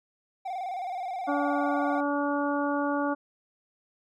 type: tone with vibrato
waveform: triangle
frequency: 740 Hz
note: F#5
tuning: in tune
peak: -29 dBFS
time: 0.45-2.01 s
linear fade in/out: 10 ms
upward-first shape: square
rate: 19 Hz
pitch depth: 69 cents each way
type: harmonic tone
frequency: 286.9 Hz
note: D4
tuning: 40 cents flat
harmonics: 1 / 2 / 3 / 4 / 5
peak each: -28 / -31 / -33 / -34 / -35 dBFS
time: 1.27-3.15 s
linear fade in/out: 20 ms
effects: none